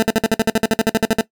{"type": "tone bursts", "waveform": "20% pulse", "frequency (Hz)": 222.7, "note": "A3", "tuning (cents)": 21, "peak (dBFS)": -7, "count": 16, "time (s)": [0, 1.21], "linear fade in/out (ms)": 0, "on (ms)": 25, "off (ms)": 54, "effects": ["noise-tail reverb RT60 0.1 s tail -18 dB re dry"]}